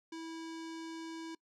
square tone with low-pass filter, 326.5 Hz, E4, 17 cents flat, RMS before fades -44 dBFS, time 0.12-1.35 s, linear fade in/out 5 ms, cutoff 6300 Hz, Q 1.4, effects noise-tail reverb RT60 0.1 s tail -23 dB re dry

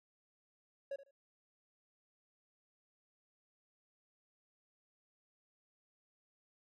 triangle tone with echo, 554.4 Hz, C#5, in tune, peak -36 dBFS, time 0.91-0.96 s, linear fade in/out 5 ms, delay 75 ms, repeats 2, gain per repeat -15 dB, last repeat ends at 1.11 s, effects none

